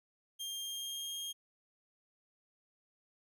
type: tone with pitch glide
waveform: sawtooth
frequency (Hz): 3202 to 3230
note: G7 to G#7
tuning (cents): +36 to -49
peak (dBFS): -36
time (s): 0.39-1.33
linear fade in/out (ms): 20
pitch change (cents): +15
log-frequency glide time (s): 0.59-1.13
effects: none